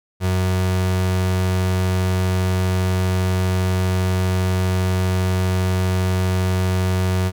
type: tone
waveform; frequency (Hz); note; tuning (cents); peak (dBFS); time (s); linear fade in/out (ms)
35% pulse; 92.5; F#2; 0; -15; 0.2-7.32; 50
effects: none